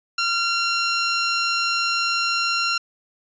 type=tone; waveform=15% pulse; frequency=1377 Hz; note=F6; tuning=25 cents flat; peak=-13 dBFS; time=0.18-2.78 s; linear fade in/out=5 ms; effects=resampled to 16000 Hz